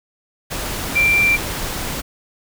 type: tone in noise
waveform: sine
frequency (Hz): 2359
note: D7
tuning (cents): +7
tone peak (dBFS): -12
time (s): 0.95-1.37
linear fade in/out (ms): 20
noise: pink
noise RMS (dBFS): -25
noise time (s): 0.5-2.02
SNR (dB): +10
effects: none